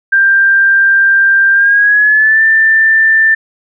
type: tone with pitch glide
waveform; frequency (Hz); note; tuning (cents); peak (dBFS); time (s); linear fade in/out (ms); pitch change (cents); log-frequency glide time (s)
sine; 1585 to 1779.1; G6 to A6; +19 to +19; -5; 0.12-3.35; 10; +200; 1.52-2.43
effects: none